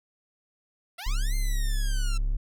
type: linear two-way sweep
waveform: 10% pulse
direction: up then down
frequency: 647 to 2114 to 1327 Hz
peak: -28 dBFS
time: 0.98-2.18 s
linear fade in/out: 10 ms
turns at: 1.35 s
type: tone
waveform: triangle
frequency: 34.73 Hz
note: C#1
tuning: 4 cents sharp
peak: -21 dBFS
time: 1.06-2.37 s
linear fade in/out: 10 ms
effects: none